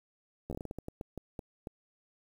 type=slowing click train; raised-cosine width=2 ms; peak=-26 dBFS; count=14; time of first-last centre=0.5-1.672 s; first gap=12 ms; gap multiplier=1.3; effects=9-bit